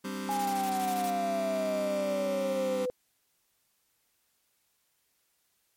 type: chord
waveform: sawtooth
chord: G suspended fourth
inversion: none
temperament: just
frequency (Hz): 196 / 261.3 / 294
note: G3 / C4 / D4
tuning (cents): 0 / -2 / +2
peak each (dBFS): -32 / -34 / -38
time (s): 0.04-2.86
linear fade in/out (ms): 10
type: exponential sweep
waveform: sine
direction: down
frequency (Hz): 830.6 to 499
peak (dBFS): -28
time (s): 0.29-2.9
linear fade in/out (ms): 0
type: noise bursts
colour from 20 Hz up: white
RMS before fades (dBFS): -41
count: 10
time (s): 0.31-1.099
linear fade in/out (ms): 0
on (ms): 60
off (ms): 21
effects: white hiss -73 dBFS RMS until 5.76 s + MP3 64 kbps